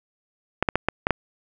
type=clicks; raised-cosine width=0.5 ms; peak=-4 dBFS; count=6; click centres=0.626 / 0.688 / 0.756 / 0.886 / 1.069 / 1.107 s; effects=none